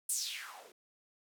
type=noise with band-pass filter sweep; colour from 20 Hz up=blue; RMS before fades=-40 dBFS; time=0.09-0.72 s; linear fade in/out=5 ms; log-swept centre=10000 to 350 Hz; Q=4.2; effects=none